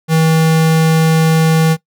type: tone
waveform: square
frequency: 160.6 Hz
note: E3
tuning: 45 cents flat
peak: -9 dBFS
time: 0.08-1.77 s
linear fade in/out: 50 ms
effects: noise-tail reverb RT60 0.1 s tail -20 dB re dry